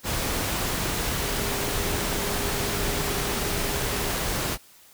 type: tone in noise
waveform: sine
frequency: 405.5 Hz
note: G#4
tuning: 41 cents flat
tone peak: -35 dBFS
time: 1.18-4.15 s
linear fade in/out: 50 ms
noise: pink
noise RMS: -27 dBFS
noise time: 0.03-4.58 s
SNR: -11 dB
effects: white hiss -53 dBFS RMS until 4.93 s